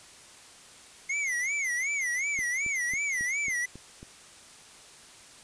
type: tone with vibrato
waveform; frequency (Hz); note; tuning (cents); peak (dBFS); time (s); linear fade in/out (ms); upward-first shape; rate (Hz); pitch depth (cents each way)
square; 2109; C7; +13; -28; 1.09-3.66; 10; sine; 2.7; 170
type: click train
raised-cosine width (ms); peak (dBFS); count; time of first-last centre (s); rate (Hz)
3; -31; 7; 2.39-4.029; 3.66
effects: white hiss -51 dBFS RMS until 5.43 s + resampled to 22050 Hz